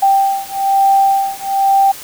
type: beating tone pair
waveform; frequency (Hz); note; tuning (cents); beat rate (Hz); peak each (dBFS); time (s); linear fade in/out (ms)
sine; 784 / 785.1; G5 / G5; 0 / +2; 1.1; -13; 0.02-1.92; 10
effects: white hiss -32 dBFS RMS until 2.03 s